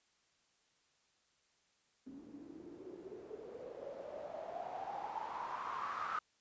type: noise with low-pass filter sweep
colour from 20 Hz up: blue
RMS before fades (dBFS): -45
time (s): 2.06-6.19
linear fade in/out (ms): 5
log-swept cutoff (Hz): 260 to 1300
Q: 8.7
effects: white hiss -75 dBFS RMS until 6.4 s + resampled to 16000 Hz